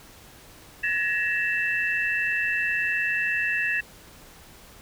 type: tone cluster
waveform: sine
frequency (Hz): 1698 / 1879 / 2659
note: G#6 / A#6 / E7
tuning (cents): +38 / +13 / +14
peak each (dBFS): -27 / -27 / -27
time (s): 0.83-3.81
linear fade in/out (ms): 10
effects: pink hiss -49 dBFS RMS until 4.81 s